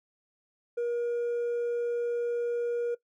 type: tone with hard clipping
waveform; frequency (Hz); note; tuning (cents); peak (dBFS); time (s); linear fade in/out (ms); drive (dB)
triangle; 476; A#4; +36; -26; 0.77-2.95; 10; 1
effects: noise-tail reverb RT60 0.1 s tail -19 dB re dry